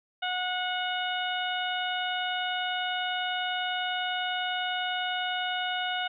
harmonic tone, 730 Hz, F#5, 24 cents flat, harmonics 1 / 2 / 3 / 4 / 5, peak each -32 / -33 / -39 / -34 / -38 dBFS, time 0.22-6.08 s, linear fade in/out 10 ms, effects none

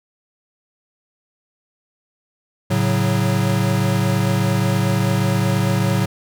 square chord, F# minor, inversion first, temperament equal, 110 / 138.59 / 185 Hz, A2 / C#3 / F#3, 0 / 0 / 0 cents, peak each -20 / -22 / -21 dBFS, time 2.7-6.06 s, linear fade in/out 10 ms, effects none

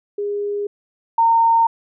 sine tone pair in turn, 409.1 / 916.5 Hz, G#4 / A#5, -26 / -30 cents, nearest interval octave + major second, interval 1396 cents, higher second, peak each -20 / -11 dBFS, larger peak second, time 0.18-0.67 / 1.18-1.67 s, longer neither, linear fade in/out 5 ms, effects none

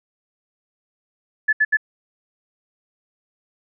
sine tone bursts, 1727 Hz, A6, 33 cents flat, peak -13 dBFS, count 3, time 1.48-1.771 s, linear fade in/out 10 ms, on 49 ms, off 72 ms, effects none

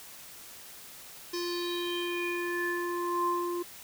square tone with low-pass filter sweep, 349.2 Hz, F4, in tune, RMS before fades -32 dBFS, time 1.33-3.63 s, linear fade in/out 10 ms, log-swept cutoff 5400 to 770 Hz, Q 6.1, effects white hiss -48 dBFS RMS until 3.83 s

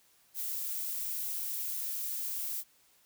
violet noise, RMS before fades -36 dBFS, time 0.34-2.64 s, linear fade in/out 50 ms, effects white hiss -66 dBFS RMS until 3.05 s

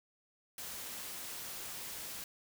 white noise, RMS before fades -44 dBFS, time 0.58-2.24 s, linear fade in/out 2 ms, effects none

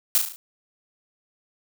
blue noise with echo, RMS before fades -18 dBFS, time 0.15-0.18 s, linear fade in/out 0 ms, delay 36 ms, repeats 5, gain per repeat -5 dB, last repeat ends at 0.36 s, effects none

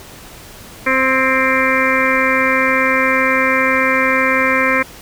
harmonic tone with a mistuned harmonic, 262 Hz, C4, 2 cents sharp, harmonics 1 / 2 / 4 / 5 / 6 / 7 / 8 / 9, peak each -21 / -19 / -20 / -22 / -21 / -21 / -18 / -20 dBFS, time 0.86-4.83 s, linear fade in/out 10 ms, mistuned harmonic 6, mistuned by +27 cents, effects pink hiss -37 dBFS RMS until 5.01 s

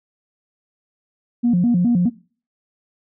sine tone with vibrato, 205.8 Hz, G#3, 16 cents flat, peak -12 dBFS, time 1.43-2.1 s, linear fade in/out 20 ms, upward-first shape square, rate 4.8 Hz, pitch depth 260 cents each way, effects noise-tail reverb RT60 0.4 s tail -21 dB re dry + tanh soft clip ceiling -9 dBFS

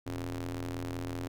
sawtooth ring-modulated tone, 85.5 Hz, F2, 36 cents flat, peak -28 dBFS, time 0.06-1.28 s, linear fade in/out 10 ms, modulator 189 Hz, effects none

